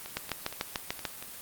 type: two click trains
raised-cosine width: 0.2 ms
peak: -22 / -12 dBFS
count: 6 / 7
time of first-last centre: 0.06-1.226 / 0.17-1.052 s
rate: 4.29 / 6.8 Hz
effects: white hiss -44 dBFS RMS until 1.41 s + Opus 24 kbps